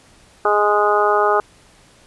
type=harmonic tone; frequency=207.7 Hz; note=G#3; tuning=in tune; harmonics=2 / 3 / 4 / 5 / 6 / 7; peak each=-18 / -21 / -19 / -24 / -18 / -25 dBFS; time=0.45-1.4 s; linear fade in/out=2 ms; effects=pink hiss -50 dBFS RMS until 2.06 s + resampled to 24000 Hz